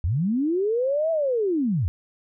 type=linear two-way sweep; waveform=sine; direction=up then down; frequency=70.6 to 664 to 70.6 Hz; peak=-20 dBFS; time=0.04-1.88 s; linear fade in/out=0 ms; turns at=1.11 s; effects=none